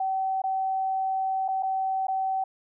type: tone with dropouts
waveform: sine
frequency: 765 Hz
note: G5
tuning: 42 cents flat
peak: -24 dBFS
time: 0-2.44 s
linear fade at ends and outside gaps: 5 ms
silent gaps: 0.419-0.438 / 1.481-1.485 / 1.626-1.631 / 2.07-2.082 s
effects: none